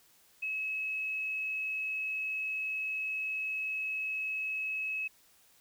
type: tone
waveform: sine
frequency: 2575 Hz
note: E7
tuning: 41 cents flat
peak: -32 dBFS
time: 0.42-5.08 s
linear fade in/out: 10 ms
effects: white hiss -64 dBFS RMS until 5.6 s